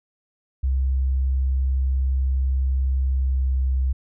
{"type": "tone with pitch glide", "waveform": "sine", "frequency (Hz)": [65.9, 65.33], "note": ["C2", "C2"], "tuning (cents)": [13, -2], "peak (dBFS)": -18, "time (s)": [0.63, 3.93], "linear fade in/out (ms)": 10, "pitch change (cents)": -15, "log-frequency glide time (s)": [3.11, 3.55], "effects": []}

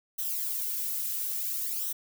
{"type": "noise with flanger", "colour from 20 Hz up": "violet", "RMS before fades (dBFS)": -32, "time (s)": [0.18, 1.93], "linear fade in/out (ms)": 10, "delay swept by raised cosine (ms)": [0.42, 2.62], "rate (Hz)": 0.58, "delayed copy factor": -0.75, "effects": []}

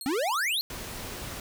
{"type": "tone with exponential decay", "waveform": "20% pulse", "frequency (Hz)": 4260, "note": "C8", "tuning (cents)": 30, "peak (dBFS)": -28, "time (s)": [0.01, 0.18], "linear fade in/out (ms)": 1, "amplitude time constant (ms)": 35}
{"type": "exponential sweep", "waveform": "square", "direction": "up", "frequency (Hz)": [250.3, 4435], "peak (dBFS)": -26, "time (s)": [0.06, 0.61], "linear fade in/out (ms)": 0}
{"type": "noise", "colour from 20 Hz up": "pink", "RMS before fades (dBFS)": -38, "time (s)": [0.7, 1.4], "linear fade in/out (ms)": 2}
{"effects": []}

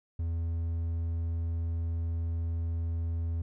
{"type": "tone with hard clipping", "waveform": "triangle", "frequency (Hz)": 83.4, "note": "E2", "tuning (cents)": 21, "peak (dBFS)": -30, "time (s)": [0.19, 3.42], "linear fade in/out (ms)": 5, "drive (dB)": 6, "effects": []}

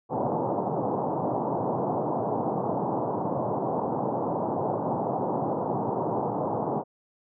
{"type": "band-pass noise", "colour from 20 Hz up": "white", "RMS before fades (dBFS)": -28, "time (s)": [0.09, 6.84], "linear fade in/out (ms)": 50, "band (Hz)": [110, 940], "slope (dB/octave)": 48, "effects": []}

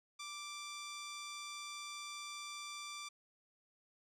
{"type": "tone", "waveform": "10% pulse", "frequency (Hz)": 1175, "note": "D6", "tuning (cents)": 1, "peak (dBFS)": -36, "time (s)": [0.19, 3.09], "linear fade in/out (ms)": 10, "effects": ["low-pass 11000 Hz 12 dB/octave"]}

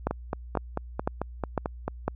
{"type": "two click trains", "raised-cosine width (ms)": 1, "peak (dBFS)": [-11, -14], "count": [5, 9], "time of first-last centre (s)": [[0.07, 2.08], [0.11, 1.88]], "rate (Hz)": [1.99, 4.52], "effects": ["added 60 Hz sine -39 dBFS peak until 2.15 s"]}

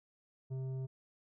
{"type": "tone with tanh clipping", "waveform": "sine", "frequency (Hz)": 131.5, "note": "C3", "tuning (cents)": 9, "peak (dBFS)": -38, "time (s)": [0.5, 0.87], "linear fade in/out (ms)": 20, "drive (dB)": 9, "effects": []}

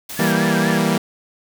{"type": "noise", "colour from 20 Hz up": "white", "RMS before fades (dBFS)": -31, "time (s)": [0.09, 0.32], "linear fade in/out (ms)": 5}
{"type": "tone with vibrato", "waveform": "sine", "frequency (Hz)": 1661.2, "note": "G#6", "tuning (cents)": 0, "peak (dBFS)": -24, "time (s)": [0.16, 0.8], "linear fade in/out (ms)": 50, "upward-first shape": "triangle", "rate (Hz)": 4.2, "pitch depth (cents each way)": 130}
{"type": "chord", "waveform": "sawtooth", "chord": "E diminished", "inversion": "none", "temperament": "equal", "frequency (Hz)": [164.81, 196, 233.1], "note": ["E3", "G3", "Bb3"], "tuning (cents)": [0, 0, 0], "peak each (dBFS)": -16, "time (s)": [0.19, 0.98], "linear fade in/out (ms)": 5}
{"effects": []}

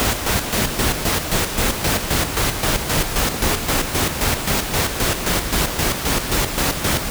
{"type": "noise with tremolo", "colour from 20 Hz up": "pink", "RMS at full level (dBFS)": -18, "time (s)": [0, 7.1], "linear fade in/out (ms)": 0, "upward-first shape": "square", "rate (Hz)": 3.8, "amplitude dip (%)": 55, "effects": []}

